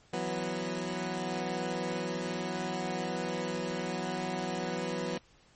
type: chord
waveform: 15% pulse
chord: E suspended second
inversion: none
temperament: equal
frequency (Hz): 164.81 / 185 / 246.9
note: E3 / F#3 / B3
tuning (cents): 0 / 0 / 0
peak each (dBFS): -32 / -29 / -31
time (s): 0.13-5.18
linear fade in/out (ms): 5
effects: pink hiss -63 dBFS RMS until 5.55 s + MP3 32 kbps